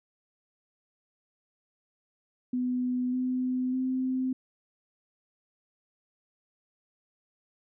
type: tone with pitch steps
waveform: sine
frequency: 250 / 254.2 / 258.5 Hz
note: B3 / C4 / C4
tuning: +21 / -50 / -21 cents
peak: -26 dBFS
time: 2.53-4.33 s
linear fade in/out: 5 ms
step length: 600 ms
effects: none